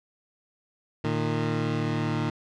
20% pulse tone pair together, 114.6 / 152.63 Hz, A#2 / D#3, -29 / -33 cents, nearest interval perfect fourth, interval 496 cents, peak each -23 dBFS, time 1.04-2.3 s, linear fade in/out 5 ms, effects low-pass 4000 Hz 12 dB/octave

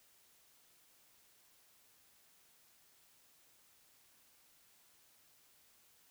silence, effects white hiss -68 dBFS RMS until 6.1 s

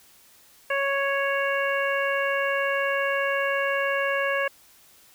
harmonic tone, 554.4 Hz, C#5, in tune, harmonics 1 / 2 / 3 / 4 / 5, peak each -26 / -30 / -27 / -32 / -33 dBFS, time 0.7-4.48 s, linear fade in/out 5 ms, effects white hiss -55 dBFS RMS until 5.14 s

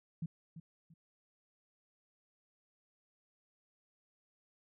sine tone with echo, 163.4 Hz, E3, 15 cents flat, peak -35 dBFS, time 0.22-0.26 s, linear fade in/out 5 ms, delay 340 ms, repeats 2, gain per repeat -11 dB, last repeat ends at 0.94 s, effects none

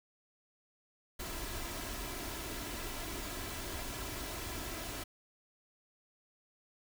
pink noise with comb filter, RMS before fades -41 dBFS, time 1.19-5.04 s, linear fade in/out 10 ms, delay 3 ms, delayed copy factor +0.5, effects none

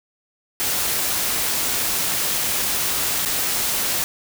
white noise with dropouts, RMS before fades -22 dBFS, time 0.6-4.04 s, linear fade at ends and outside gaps 0 ms, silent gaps 3.25-3.258 s, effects none

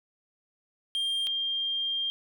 triangle / sine tone pair in turn, 3198 / 3198 Hz, G7 / G7, +34 / +34 cents, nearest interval unison, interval 0 cents, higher neither, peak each -25 / -27 dBFS, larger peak first, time 0.95-1.27 / 1.27-2.1 s, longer second, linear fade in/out 0 ms, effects none

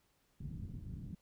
white low-pass noise, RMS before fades -45 dBFS, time 0.4-1.15 s, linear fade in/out 5 ms, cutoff 190 Hz, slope 24 dB/octave, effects pink hiss -75 dBFS RMS until 1.21 s

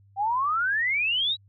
sine exponential sweep, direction up, 767 to 3951 Hz, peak -22 dBFS, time 0.16-1.37 s, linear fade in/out 50 ms, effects added 99 Hz sine -54 dBFS peak until 1.48 s

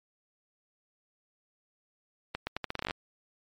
accelerating click train, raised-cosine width 0.3 ms, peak -16 dBFS, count 13, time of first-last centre 2.35-2.909 s, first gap 120 ms, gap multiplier 0.8, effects MP3 64 kbps

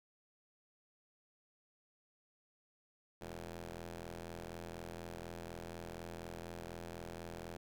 10% pulse ring-modulated tone, 84.1 Hz, E2, 35 cents sharp, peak -34 dBFS, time 3.21-7.57 s, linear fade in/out 5 ms, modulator 274 Hz, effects none

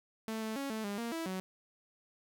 sawtooth tone with pitch steps, 221.3 / 219.6 / 276.8 / 219.4 / 202.3 / 233.4 / 328.1 / 187.2 Hz, A3 / A3 / C#4 / A3 / G#3 / A#3 / E4 / F#3, +10 / -3 / -2 / -5 / -45 / +2 / -8 / +20 cents, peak -32 dBFS, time 0.28-1.4 s, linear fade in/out 0 ms, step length 140 ms, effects 12-bit

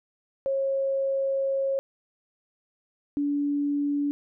sine tone pair in turn, 543 / 287.6 Hz, C#5 / D4, -36 / -36 cents, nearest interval major seventh, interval 1100 cents, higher first, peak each -23 dBFS, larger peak neither, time 0.46-1.79 / 3.17-4.11 s, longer first, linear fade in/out 0 ms, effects none

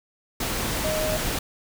sine tone in noise, 622.3 Hz, D#5, in tune, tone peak -25 dBFS, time 0.84-1.17 s, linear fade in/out 5 ms, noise pink, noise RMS -27 dBFS, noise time 0.4-1.39 s, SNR -1 dB, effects none

